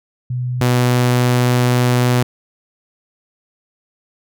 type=tone pair in turn; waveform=sine / sawtooth; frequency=124.7 / 123.62 Hz; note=B2 / B2; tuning=+17 / +2 cents; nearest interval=unison; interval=15 cents; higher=first; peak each=-18 / -8 dBFS; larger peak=second; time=0.3-0.61 / 0.61-2.23 s; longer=second; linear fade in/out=5 ms; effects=none